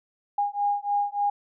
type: beating tone pair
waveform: sine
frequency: 814 / 817.4 Hz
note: G#5 / G#5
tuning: -35 / -28 cents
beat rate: 3.4 Hz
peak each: -26 dBFS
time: 0.38-1.3 s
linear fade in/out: 5 ms
effects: none